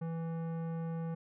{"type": "tone with tanh clipping", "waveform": "sine", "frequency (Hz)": 164.81, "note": "E3", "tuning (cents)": 0, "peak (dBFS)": -37, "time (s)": [0.01, 1.15], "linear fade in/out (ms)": 10, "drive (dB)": 15, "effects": []}